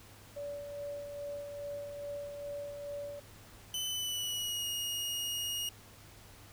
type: tone with tremolo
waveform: sine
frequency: 575 Hz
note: D5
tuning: 37 cents flat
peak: -37 dBFS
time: 0.36-3.2 s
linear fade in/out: 10 ms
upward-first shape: sine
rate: 2.4 Hz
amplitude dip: 40%
type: tone with pitch glide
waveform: sawtooth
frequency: 3025 to 2870 Hz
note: F#7 to F7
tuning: +38 to +47 cents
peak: -31 dBFS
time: 3.74-5.69 s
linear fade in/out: 2 ms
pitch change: -91 cents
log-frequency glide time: 3.87-4.66 s
effects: added 102 Hz sine -58 dBFS peak until 6.52 s + pink hiss -56 dBFS RMS until 6.52 s